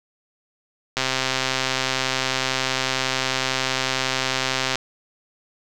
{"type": "click train", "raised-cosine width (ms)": 0.2, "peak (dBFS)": -4, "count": 497, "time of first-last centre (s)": [0.97, 4.756], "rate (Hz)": 131, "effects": []}